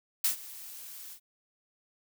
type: noise with ADSR envelope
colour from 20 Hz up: blue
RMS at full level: -25 dBFS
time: 0.24-1.2 s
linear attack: 6 ms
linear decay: 110 ms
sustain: -20 dB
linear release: 80 ms
effects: none